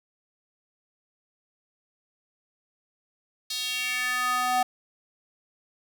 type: tone with high-pass filter sweep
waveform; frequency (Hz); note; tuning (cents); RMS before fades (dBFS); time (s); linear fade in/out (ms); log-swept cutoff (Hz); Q
square; 250; B3; +21; -27; 3.5-4.63; 5; 4200 to 750; 3
effects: none